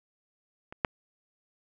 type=clicks; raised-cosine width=0.5 ms; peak=-27 / -9 dBFS; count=2; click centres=0.725 / 0.848 s; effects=none